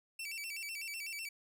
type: tone with vibrato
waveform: sawtooth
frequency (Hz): 2486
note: D#7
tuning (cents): -2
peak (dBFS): -37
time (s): 0.19-1.29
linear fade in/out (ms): 5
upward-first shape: square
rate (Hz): 8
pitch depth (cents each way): 140
effects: none